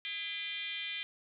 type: tone with frequency modulation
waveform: sine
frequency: 2773 Hz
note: F7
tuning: 13 cents flat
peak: -36 dBFS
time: 0.05-1.03 s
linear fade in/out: 0 ms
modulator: 376 Hz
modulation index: 2.2
effects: none